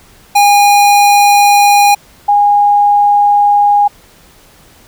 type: tone pair in turn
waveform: square / sine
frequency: 816 / 819.4 Hz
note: G#5 / G#5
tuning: -31 / -24 cents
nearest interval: unison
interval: 7 cents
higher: second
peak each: -5 dBFS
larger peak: neither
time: 0.35-1.95 / 2.28-3.88 s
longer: neither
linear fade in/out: 10 ms
effects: pink hiss -43 dBFS RMS until 4.87 s